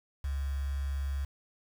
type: tone with quantisation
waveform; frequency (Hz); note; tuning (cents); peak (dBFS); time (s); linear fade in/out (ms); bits
sine; 69.3; C#2; 0; -30; 0.24-1.25; 5; 8
effects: none